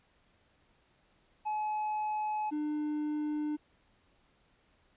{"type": "tone pair in turn", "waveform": "triangle", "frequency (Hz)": [852, 300.4], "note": ["G#5", "D4"], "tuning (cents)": [44, 39], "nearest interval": "octave + tritone", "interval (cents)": 1805, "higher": "first", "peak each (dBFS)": [-29, -29], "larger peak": "neither", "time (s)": [[1.45, 2.51], [2.51, 3.57]], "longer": "neither", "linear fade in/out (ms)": 20, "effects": ["pink hiss -69 dBFS RMS until 4.96 s", "resampled to 8000 Hz"]}